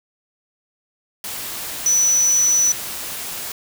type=tone in noise; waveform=sine; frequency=5950 Hz; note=F#8; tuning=9 cents sharp; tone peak=-13 dBFS; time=1.86-2.72 s; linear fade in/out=2 ms; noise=white; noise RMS=-29 dBFS; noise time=1.24-3.52 s; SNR=+13 dB; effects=none